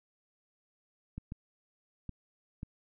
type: clicks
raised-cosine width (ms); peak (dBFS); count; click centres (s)
5; -27; 4; 1.18 / 1.321 / 2.093 / 2.631
effects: none